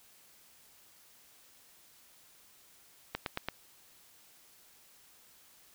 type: click train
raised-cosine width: 0.3 ms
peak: -17 dBFS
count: 4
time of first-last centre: 3.15-3.486 s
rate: 8.93 Hz
effects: white hiss -61 dBFS RMS until 5.74 s